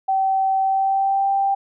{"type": "tone with pitch glide", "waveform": "sine", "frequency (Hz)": [770, 787.1], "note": ["G5", "G5"], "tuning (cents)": [-31, 7], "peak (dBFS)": -16, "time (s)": [0.08, 1.55], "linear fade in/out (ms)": 10, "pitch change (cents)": 38, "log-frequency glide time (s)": [0.61, 1.3], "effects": []}